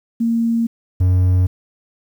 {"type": "tone pair in turn", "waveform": ["sine", "triangle"], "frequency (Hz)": [230.6, 91.22], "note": ["A#3", "F#2"], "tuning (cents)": [-19, -24], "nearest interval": "octave + major third", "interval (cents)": 1605, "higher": "first", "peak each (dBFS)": [-14, -9], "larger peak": "second", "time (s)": [[0.2, 0.67], [1, 1.47]], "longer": "neither", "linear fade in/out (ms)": 10, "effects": ["8-bit"]}